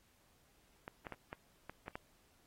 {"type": "clicks", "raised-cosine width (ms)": 0.5, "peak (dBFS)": -29, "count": 7, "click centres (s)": [0.879, 1.068, 1.123, 1.329, 1.696, 1.881, 1.955], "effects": ["pink hiss -71 dBFS RMS until 2.46 s", "AAC 48 kbps"]}